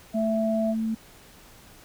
sine tone, 662 Hz, E5, 7 cents sharp, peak -25 dBFS, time 0.13-0.75 s, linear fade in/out 50 ms
sine tone with pitch glide, 220.8 to 222.2 Hz, A3 to A3, +6 to +17 cents, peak -24 dBFS, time 0.14-0.95 s, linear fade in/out 10 ms, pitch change +11 cents, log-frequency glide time 0.36-0.79 s
effects pink hiss -51 dBFS RMS until 1.84 s

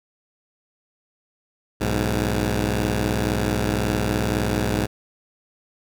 10% pulse tone pair together, 61.9 / 104.72 Hz, B1 / G#2, +5 / +15 cents, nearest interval major sixth, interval 910 cents, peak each -15 dBFS, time 1.8-4.87 s, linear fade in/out 20 ms, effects none

